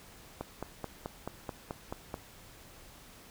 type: click train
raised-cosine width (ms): 1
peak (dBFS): -22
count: 9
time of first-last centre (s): 0.41-2.142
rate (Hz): 4.62
effects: pink hiss -54 dBFS RMS until 3.3 s